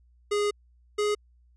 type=tone pair in turn; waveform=square; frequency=412.9 / 417 Hz; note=G#4 / G#4; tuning=-10 / +7 cents; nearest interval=unison; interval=17 cents; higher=second; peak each=-24 dBFS; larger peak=neither; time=0.31-0.51 / 0.98-1.15 s; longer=first; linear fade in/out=10 ms; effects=added 60 Hz sine -57 dBFS peak until 1.56 s + resampled to 22050 Hz